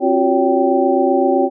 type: tone cluster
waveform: sine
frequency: 267.2 / 349.6 / 377.4 / 563 / 779 Hz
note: C4 / F4 / F#4 / C#5 / G5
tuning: +36 / +2 / +34 / +27 / -11 cents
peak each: -18 dBFS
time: 0-1.5 s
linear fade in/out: 50 ms
effects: none